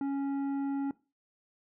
sine tone with tanh clipping, 277.2 Hz, C#4, in tune, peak -31 dBFS, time 0.01-0.91 s, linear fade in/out 2 ms, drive 9 dB, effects noise-tail reverb RT60 0.3 s tail -19 dB re dry

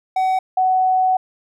triangle / sine tone pair in turn, 753 / 746.9 Hz, F#5 / F#5, +30 / +16 cents, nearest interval unison, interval 14 cents, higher first, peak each -13 / -13 dBFS, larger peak neither, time 0.16-0.39 / 0.57-1.17 s, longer second, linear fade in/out 5 ms, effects none

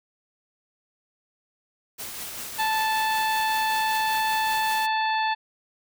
white noise with tremolo, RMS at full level -34 dBFS, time 1.98-4.87 s, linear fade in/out 20 ms, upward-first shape triangle, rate 5.2 Hz, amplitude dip 35%
harmonic tone, 877 Hz, A5, 6 cents flat, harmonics 1 / 2 / 3 / 4 / 5, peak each -23 / -29 / -33 / -35 / -37 dBFS, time 2.58-5.35 s, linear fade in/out 20 ms
effects none

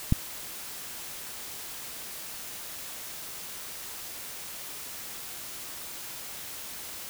click, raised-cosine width 5 ms, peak -8 dBFS, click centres 0.124 s, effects white hiss -40 dBFS RMS until 7.09 s

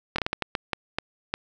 slowing click train, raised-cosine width 0.3 ms, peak -9 dBFS, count 10, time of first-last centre 0.16-1.34 s, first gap 24 ms, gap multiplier 1.4, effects none

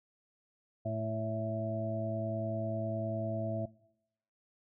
harmonic tone with a mistuned harmonic, 110 Hz, A2, in tune, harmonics 1 / 2 / 3 / 5 / 6, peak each -36 / -41 / -44 / -44 / -35 dBFS, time 0.85-3.66 s, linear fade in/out 10 ms, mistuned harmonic 5, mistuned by +27 cents, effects noise-tail reverb RT60 0.8 s tail -22 dB re dry

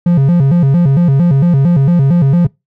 triangle tone with vibrato, 154.2 Hz, D#3, 15 cents flat, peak -4 dBFS, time 0.06-2.47 s, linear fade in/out 5 ms, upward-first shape square, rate 4.4 Hz, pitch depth 210 cents each way, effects noise-tail reverb RT60 0.2 s tail -24 dB re dry

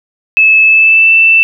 sine tone with pitch glide, 2605 to 2660 Hz, E7 to E7, -21 to +15 cents, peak -3 dBFS, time 0.37-1.43 s, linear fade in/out 0 ms, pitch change +36 cents, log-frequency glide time 0.63-1.12 s, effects none

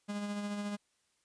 45% pulse tone with tremolo, 205.2 Hz, G#3, 21 cents flat, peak -34 dBFS, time 0.08-0.77 s, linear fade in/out 20 ms, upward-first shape sine, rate 14 Hz, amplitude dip 35%, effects white hiss -75 dBFS RMS until 1.24 s + resampled to 22050 Hz

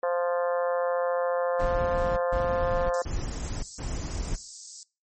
harmonic tone, 174.61 Hz, F3, in tune, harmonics 3 / 4 / 5 / 6 / 7 / 8 / 9 / 10, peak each -25 / -32 / -39 / -34 / -40 / -42 / -45 / -42 dBFS, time 0.03-3.02 s, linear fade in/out 2 ms
brown noise bursts, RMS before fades -31 dBFS, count 4, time 1.59-4.36 s, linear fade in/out 10 ms, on 580 ms, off 150 ms
white high-pass noise, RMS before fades -38 dBFS, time 2.94-4.83 s, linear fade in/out 0 ms, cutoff 4700 Hz, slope 48 dB/octave
effects noise-tail reverb RT60 0.3 s tail -22 dB re dry + MP3 32 kbps

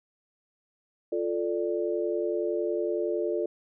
sine chord, D minor, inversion first, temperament equal, 349.2 / 440 / 587.3 Hz, F4 / A4 / D5, 0 / 0 / 0 cents, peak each -29 / -30 / -32 dBFS, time 1.12-3.46 s, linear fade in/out 5 ms, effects none

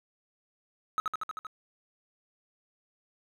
triangle tone with echo, 1280 Hz, D#6, 49 cents sharp, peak -23 dBFS, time 0.98-1 s, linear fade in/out 0 ms, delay 78 ms, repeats 6, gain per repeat -2 dB, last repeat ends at 1.468 s, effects none

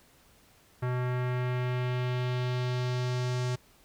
square tone with low-pass filter sweep, 125.1 Hz, B2, 23 cents sharp, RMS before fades -30 dBFS, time 0.82-3.56 s, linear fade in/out 10 ms, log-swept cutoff 1600 to 6700 Hz, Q 1.4, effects pink hiss -61 dBFS RMS until 3.84 s

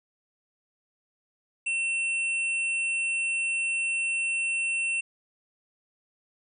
square tone, 2700 Hz, E7, 41 cents sharp, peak -26 dBFS, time 1.66-5.01 s, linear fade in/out 10 ms, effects resampled to 24000 Hz

